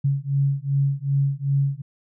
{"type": "beating tone pair", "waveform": "sine", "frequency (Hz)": [137.8, 140.4], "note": ["C#3", "C#3"], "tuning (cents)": [-10, 22], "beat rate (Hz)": 2.6, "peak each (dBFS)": -22, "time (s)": [0.04, 1.82], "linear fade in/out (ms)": 10, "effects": []}